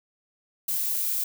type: noise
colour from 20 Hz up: violet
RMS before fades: -27 dBFS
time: 0.68-1.24 s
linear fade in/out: 5 ms
effects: none